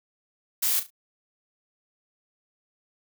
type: noise with echo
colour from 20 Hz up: blue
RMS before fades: -24 dBFS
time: 0.62-0.8 s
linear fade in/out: 10 ms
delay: 35 ms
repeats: 3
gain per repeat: -11 dB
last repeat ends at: 0.905 s
effects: none